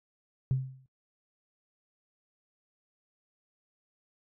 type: tone with exponential decay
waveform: sine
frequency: 131.4 Hz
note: C3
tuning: 8 cents sharp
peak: -21 dBFS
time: 0.51-0.86 s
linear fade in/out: 0 ms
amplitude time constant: 76 ms
effects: noise-tail reverb RT60 0.1 s tail -18 dB re dry + tanh soft clip ceiling -19 dBFS